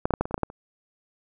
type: clicks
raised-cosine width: 1 ms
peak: -8 / -9 / -8 / -9 / -17 / -24 / -7 / -21 / -9 / -27 dBFS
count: 10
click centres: 0.055 / 0.107 / 0.138 / 0.21 / 0.255 / 0.31 / 0.343 / 0.379 / 0.433 / 0.501 s
effects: none